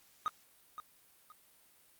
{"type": "tone with echo", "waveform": "triangle", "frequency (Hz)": 1244.5, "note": "D#6", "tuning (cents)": 0, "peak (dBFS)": -28, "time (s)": [0.26, 0.28], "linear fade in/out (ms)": 0, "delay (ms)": 520, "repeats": 2, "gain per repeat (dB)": -11, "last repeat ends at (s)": 1.32, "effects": ["white hiss -65 dBFS RMS until 1.99 s", "Opus 48 kbps"]}